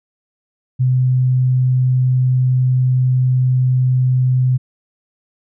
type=tone; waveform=sine; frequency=127.8 Hz; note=C3; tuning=40 cents flat; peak=-11 dBFS; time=0.79-4.58 s; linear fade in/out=20 ms; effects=none